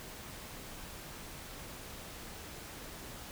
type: silence
effects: pink hiss -47 dBFS RMS until 3.31 s